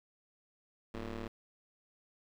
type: ring-modulated tone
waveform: 15% pulse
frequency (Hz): 110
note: A2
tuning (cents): 0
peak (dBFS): -30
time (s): 0.94-1.28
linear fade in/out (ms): 5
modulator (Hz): 129
effects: low-pass 4000 Hz 12 dB/octave + 11-bit